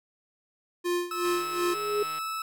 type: tone with tremolo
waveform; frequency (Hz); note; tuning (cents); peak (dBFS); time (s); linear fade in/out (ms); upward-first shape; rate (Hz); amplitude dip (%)
square; 351.7; F4; +12; -25; 0.84-1.75; 20; sine; 2.7; 85
type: tone with pitch glide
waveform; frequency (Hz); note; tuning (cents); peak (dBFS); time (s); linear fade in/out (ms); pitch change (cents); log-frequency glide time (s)
40% pulse; 1300 to 1307.5; E6 to E6; -24 to -15; -30; 1.11-2.42; 2; +9; 1.69-2.25
type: click train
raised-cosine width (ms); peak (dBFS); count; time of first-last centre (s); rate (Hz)
0.3; -28; 146; 1.25-2.185; 155
type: tone with exponential growth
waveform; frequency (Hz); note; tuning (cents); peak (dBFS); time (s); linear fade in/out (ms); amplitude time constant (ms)
sine; 415.3; G#4; 0; -22; 1.29-2.03; 5; 160
effects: none